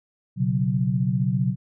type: chord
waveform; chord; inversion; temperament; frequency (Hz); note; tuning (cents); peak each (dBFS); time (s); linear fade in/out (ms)
sine; B suspended second; none; equal; 123.47 / 138.59 / 185; B2 / C#3 / F#3; 0 / 0 / 0; -24; 0.36-1.56; 50
effects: none

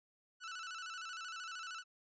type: tone with vibrato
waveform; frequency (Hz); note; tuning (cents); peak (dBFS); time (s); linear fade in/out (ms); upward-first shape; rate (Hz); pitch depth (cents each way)
sawtooth; 1400; F6; +4; -40; 0.4-1.84; 50; square; 13; 93
effects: resampled to 16000 Hz

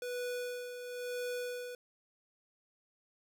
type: tone with tremolo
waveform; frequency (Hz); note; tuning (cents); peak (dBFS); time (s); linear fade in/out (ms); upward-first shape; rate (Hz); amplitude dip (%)
square; 492.1; B4; -6; -36; 0.02-1.75; 2; sine; 0.99; 55
effects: none

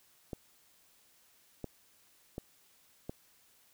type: clicks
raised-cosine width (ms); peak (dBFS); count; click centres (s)
2; -25; 4; 0.332 / 1.643 / 2.381 / 3.095
effects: white hiss -66 dBFS RMS until 3.73 s

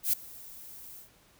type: noise with ADSR envelope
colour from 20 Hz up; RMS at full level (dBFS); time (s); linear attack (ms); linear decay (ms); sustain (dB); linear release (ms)
violet; -24; 0.03-1.1; 100; 8; -23; 120
effects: pink hiss -62 dBFS RMS until 1.39 s

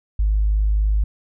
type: tone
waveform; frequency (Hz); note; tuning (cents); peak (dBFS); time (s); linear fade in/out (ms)
sine; 51.91; G#1; 0; -14; 0.19-1.04; 5
effects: tanh soft clip ceiling -10 dBFS

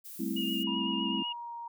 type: noise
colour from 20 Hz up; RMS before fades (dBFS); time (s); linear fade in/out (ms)
violet; -45; 0.04-0.64; 20
type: chord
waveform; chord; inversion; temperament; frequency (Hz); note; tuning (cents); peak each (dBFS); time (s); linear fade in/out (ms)
sine; A minor seventh; third; equal; 196 / 220 / 261.6 / 329.6; G3 / A3 / C4 / E4; 0 / 0 / 0 / 0; -36; 0.19-1.23; 10
type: tone with vibrato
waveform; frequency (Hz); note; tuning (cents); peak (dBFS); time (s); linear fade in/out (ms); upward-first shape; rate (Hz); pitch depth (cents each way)
sine; 2854; F7; +37; -33; 0.36-1.33; 10; sine; 7.9; 26
type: tone with pitch glide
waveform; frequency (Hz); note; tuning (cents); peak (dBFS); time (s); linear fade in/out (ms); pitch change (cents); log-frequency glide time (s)
sine; 971 to 938.5; B5 to A#5; -30 to +11; -38; 0.67-1.68; 5; -59; 1.01-1.54
effects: none

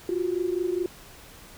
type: tone pair together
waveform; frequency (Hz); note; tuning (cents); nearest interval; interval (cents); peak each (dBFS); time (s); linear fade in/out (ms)
sine; 349.2 / 374; F4 / F#4; 0 / +19; minor second; 119; -26 / -28; 0.09-0.86; 2
effects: pink hiss -48 dBFS RMS until 1.57 s

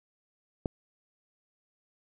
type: click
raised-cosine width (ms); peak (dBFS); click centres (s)
2; -16; 0.658
effects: none

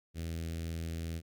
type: tone with notch filter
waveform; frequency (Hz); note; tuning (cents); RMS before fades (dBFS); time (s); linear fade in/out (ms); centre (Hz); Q
sawtooth; 82.41; E2; 0; -38; 0.14-1.22; 50; 970; 0.54
effects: Opus 48 kbps

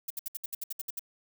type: noise bursts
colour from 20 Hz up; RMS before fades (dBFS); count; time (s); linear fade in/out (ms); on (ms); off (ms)
violet; -35; 11; 0.08-0.994; 5; 24; 65
effects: none

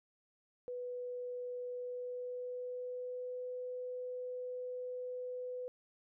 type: tone with pitch glide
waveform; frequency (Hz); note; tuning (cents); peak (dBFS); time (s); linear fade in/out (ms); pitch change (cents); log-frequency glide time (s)
sine; 493.9 to 500.2; B4 to B4; 0 to +22; -39; 0.68-5.68; 0; +22; 1.69-3.46
effects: none

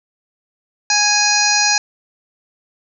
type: harmonic tone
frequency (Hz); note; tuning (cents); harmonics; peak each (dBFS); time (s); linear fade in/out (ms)
830; G#5; -1; 1 / 2 / 3 / 5 / 6 / 7 / 8; -20 / -20 / -20 / -20 / -20 / -20 / -20; 0.9-1.78; 2
effects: none

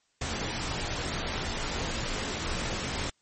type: noise with comb filter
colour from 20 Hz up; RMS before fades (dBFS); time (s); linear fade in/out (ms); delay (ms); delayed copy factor
pink; -32; 0.21-3.1; 5; 20; -0.8
effects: white hiss -71 dBFS RMS until 3.21 s + MP3 32 kbps

